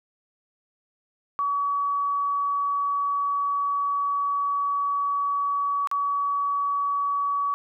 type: tone with dropouts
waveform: sine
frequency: 1135 Hz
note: C#6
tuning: 41 cents sharp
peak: -22 dBFS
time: 1.39-7.54 s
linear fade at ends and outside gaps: 0 ms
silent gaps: 5.873-5.914 s
effects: none